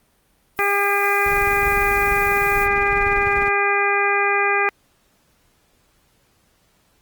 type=noise; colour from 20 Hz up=violet; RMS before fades=-33 dBFS; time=0.56-2.68 s; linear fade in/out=50 ms
type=harmonic tone; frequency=402.9 Hz; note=G4; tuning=48 cents sharp; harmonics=1 / 2 / 3 / 4 / 5 / 6; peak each=-23 / -23 / -23 / -23 / -23 / -23 dBFS; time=0.59-4.69 s; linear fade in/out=0 ms
type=noise with tremolo; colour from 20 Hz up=brown; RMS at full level=-27 dBFS; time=1.26-3.49 s; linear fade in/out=5 ms; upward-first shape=sine; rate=20 Hz; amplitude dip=70%
effects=pink hiss -61 dBFS RMS until 7.01 s + Opus 32 kbps